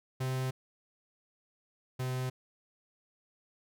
45% pulse tone pair in turn, 130 / 128.28 Hz, C3 / C3, -11 / -34 cents, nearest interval unison, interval 23 cents, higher first, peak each -31 / -32 dBFS, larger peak first, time 0.2-0.51 / 1.99-2.3 s, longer neither, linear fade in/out 10 ms, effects none

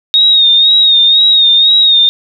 sine tone with vibrato, 3729 Hz, A#7, in tune, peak -4 dBFS, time 0.14-2.09 s, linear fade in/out 0 ms, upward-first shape sine, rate 2 Hz, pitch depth 56 cents each way, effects none

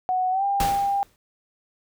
sine tone with pitch glide, 740 to 797.7 Hz, F#5 to G5, 0 to +30 cents, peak -20 dBFS, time 0.09-1.03 s, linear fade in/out 0 ms, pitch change +130 cents, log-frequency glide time 0.31-0.44 s
pink noise with exponential decay, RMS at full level -25 dBFS, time 0.6-1.16 s, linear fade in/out 1 ms, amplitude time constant 120 ms
effects none

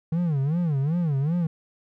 triangle tone with vibrato, 154.3 Hz, D#3, 14 cents flat, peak -19 dBFS, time 0.12-1.47 s, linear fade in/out 5 ms, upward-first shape sine, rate 2.6 Hz, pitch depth 240 cents each way, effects none

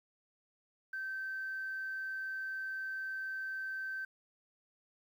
sine tone, 1549 Hz, G6, 21 cents flat, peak -36 dBFS, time 0.93-4.05 s, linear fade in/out 5 ms, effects tanh soft clip ceiling -32 dBFS + 11-bit

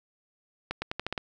accelerating click train, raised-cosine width 0.3 ms, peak -15 dBFS, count 7, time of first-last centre 0.71-1.178 s, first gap 110 ms, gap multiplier 0.86, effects none

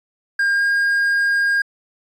triangle tone with pitch glide, 1609 to 1619.3 Hz, G6 to G#6, +45 to -44 cents, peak -13 dBFS, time 0.39-1.62 s, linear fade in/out 5 ms, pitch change +11 cents, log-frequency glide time 0.54-0.62 s, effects resampled to 24000 Hz

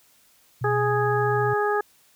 sine tone with vibrato, 123.47 Hz, B2, in tune, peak -26 dBFS, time 0.61-1.54 s, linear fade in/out 10 ms, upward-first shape triangle, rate 14 Hz, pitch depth 14 cents each way
harmonic tone, 415.3 Hz, G#4, in tune, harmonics 1 / 2 / 3 / 4, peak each -23 / -26 / -28 / -29 dBFS, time 0.64-1.81 s, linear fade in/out 5 ms
effects white hiss -59 dBFS RMS until 2.15 s

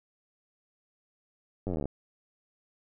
slowing click train, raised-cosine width 2 ms, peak -20 dBFS, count 16, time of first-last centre 1.67-1.856 s, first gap 10 ms, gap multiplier 1.03, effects none

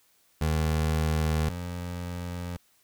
25% pulse tone pair in turn, 78.4 / 87.98 Hz, D#2 / F2, +14 / +13 cents, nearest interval major second, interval 199 cents, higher second, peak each -20 / -29 dBFS, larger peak first, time 0.41-1.49 / 1.49-2.57 s, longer neither, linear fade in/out 5 ms, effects white hiss -65 dBFS RMS until 2.83 s

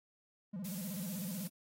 triangle tone with vibrato, 187.9 Hz, F#3, 27 cents sharp, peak -37 dBFS, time 0.53-1.48 s, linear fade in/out 10 ms, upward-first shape square, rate 16 Hz, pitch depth 160 cents each way
blue noise, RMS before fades -46 dBFS, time 0.64-1.48 s, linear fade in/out 10 ms
effects AAC 48 kbps

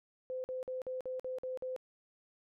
sine tone bursts, 513 Hz, C5, 34 cents flat, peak -36 dBFS, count 8, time 0.3-1.763 s, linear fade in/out 0 ms, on 140 ms, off 49 ms, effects none

